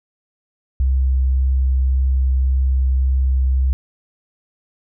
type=tone with vibrato; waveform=sine; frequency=65.41 Hz; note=C2; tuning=in tune; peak=-13 dBFS; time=0.8-3.73 s; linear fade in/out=0 ms; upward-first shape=triangle; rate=1.8 Hz; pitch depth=9 cents each way; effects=none